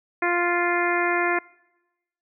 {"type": "harmonic tone", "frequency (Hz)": 349.2, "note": "F4", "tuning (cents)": 0, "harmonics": [1, 2, 3, 4, 5, 6, 7], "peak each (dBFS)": [-25, -27, -28, -29, -27, -28, -33], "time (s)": [0.22, 1.39], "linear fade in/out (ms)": 5, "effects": ["noise-tail reverb RT60 1.0 s tail -24 dB re dry"]}